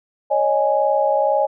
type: chord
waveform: sine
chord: C# suspended second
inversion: none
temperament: equal with one note detuned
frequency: 554.4 / 616.2 / 830.6 Hz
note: C#5 / D#5 / G#5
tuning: 0 / -17 / 0 cents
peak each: -19 dBFS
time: 0.3-1.47 s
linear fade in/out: 20 ms
effects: none